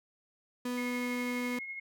35% pulse tone, 246.9 Hz, B3, in tune, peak -31 dBFS, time 0.65-1.59 s, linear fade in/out 5 ms
sine tone with tremolo, 2160 Hz, C#7, 45 cents flat, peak -36 dBFS, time 0.77-1.8 s, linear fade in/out 10 ms, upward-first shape triangle, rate 12 Hz, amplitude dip 50%
effects none

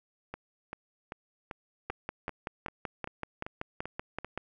two click trains, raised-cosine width 0.5 ms, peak -23 / -19 dBFS, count 11 / 14, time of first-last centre 0.34-4.246 / 1.9-4.376 s, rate 2.56 / 5.25 Hz, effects none

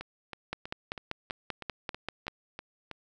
two click trains, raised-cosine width 0.3 ms, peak -17 / -23 dBFS, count 10 / 10, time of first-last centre 0.53-2.281 / 0.01-2.913 s, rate 5.14 / 3.1 Hz, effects none

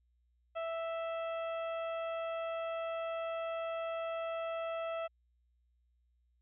harmonic tone with a mistuned harmonic, 659.3 Hz, E5, in tune, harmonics 1 / 2 / 3 / 4 / 5, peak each -36 / -43 / -53 / -50 / -56 dBFS, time 0.55-5.08 s, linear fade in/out 20 ms, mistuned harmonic 5, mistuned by -23 cents, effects added 60 Hz sine -70 dBFS peak until 6.41 s

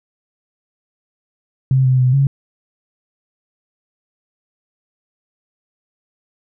sine tone with pitch steps, 132 / 129.1 / 127 / 137.9 Hz, C3 / C3 / B2 / C#3, +16 / -23 / +49 / -9 cents, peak -10 dBFS, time 1.71-2.27 s, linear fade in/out 2 ms, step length 140 ms, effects none

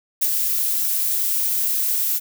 violet noise with ADSR envelope, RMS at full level -17 dBFS, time 0.21-2.2 s, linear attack 16 ms, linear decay 43 ms, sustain -4 dB, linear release 33 ms, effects none

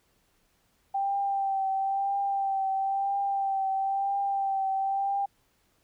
sine tone with vibrato, 784 Hz, G5, in tune, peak -25 dBFS, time 0.94-5.26 s, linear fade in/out 10 ms, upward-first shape triangle, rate 1 Hz, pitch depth 31 cents each way, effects pink hiss -69 dBFS RMS until 5.83 s

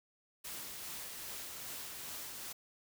white noise with tremolo, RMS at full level -44 dBFS, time 0.44-2.53 s, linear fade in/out 10 ms, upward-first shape sine, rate 2.5 Hz, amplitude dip 25%, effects none

